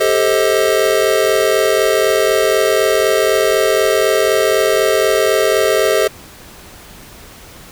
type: chord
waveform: square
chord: A half-diminished seventh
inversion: third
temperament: just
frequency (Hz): 396 / 440 / 528 / 633.6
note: G4 / A4 / C5 / Eb5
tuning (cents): +18 / 0 / +16 / +31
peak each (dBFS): -18 / -17 / -19 / -17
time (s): 0-6.08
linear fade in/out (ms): 10
effects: pink hiss -38 dBFS RMS until 7.71 s